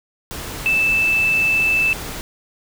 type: tone in noise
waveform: sine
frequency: 2637 Hz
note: E7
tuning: in tune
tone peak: -14 dBFS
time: 0.66-1.93 s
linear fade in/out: 0 ms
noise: pink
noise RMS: -30 dBFS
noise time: 0.31-2.21 s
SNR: +13 dB
effects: none